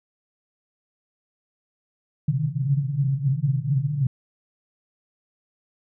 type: band-pass noise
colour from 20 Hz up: pink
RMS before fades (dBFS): -23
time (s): 2.28-4.07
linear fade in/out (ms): 5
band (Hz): 130 to 150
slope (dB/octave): 96
effects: none